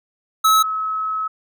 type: tone pair in turn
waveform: square / sine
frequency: 1293 / 1287.9 Hz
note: E6 / E6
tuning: -34 / -41 cents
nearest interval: unison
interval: 7 cents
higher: first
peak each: -12 / -20 dBFS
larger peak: first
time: 0.44-0.63 / 0.63-1.28 s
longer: second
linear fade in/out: 10 ms
effects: none